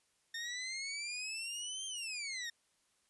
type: exponential two-way sweep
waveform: 20% pulse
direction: up then down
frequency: 1822 to 3178 to 1822 Hz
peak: -34 dBFS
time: 0.34-2.5 s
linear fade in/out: 5 ms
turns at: 1.86 s
effects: white hiss -75 dBFS RMS until 3.09 s + resampled to 24000 Hz